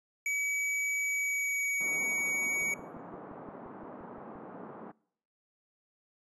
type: tone with pitch glide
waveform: square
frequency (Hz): 2277 to 2253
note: C#7 to C#7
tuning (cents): +46 to +28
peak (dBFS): -30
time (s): 0.26-2.74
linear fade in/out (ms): 2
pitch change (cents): -18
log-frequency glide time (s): 1.04-1.9
type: band-pass noise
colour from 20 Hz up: pink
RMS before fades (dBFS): -46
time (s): 1.8-4.92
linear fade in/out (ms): 10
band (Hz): 180 to 1200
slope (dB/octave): 24
type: click train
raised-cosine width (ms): 3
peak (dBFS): -40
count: 11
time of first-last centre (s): 2.62-4.356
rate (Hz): 5.76
effects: noise-tail reverb RT60 0.7 s tail -25 dB re dry + resampled to 24000 Hz